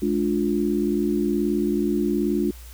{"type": "chord", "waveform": "sine", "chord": "D diminished", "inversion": "second", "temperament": "just", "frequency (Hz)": [211.4, 293.7, 352.4], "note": ["Ab3", "D4", "F4"], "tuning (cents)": [31, 0, 16], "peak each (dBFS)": -24, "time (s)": [0.02, 2.51], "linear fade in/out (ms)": 5, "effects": ["added 60 Hz sine -39 dBFS peak until 2.73 s", "white hiss -48 dBFS RMS until 2.73 s"]}